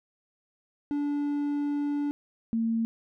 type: tone pair in turn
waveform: triangle / sine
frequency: 289.5 / 227.2 Hz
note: D4 / A#3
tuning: -25 / -44 cents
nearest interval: major third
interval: 419 cents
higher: first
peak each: -24 dBFS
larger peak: neither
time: 0.91-2.11 / 2.53-2.85 s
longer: first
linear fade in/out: 0 ms
effects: none